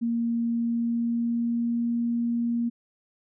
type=tone with pitch glide; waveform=sine; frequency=233.1 to 235.4 Hz; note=A#3 to A#3; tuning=0 to +17 cents; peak=-23 dBFS; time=0.01-2.7 s; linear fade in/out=20 ms; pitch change=+17 cents; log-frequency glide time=0.45-1.88 s; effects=none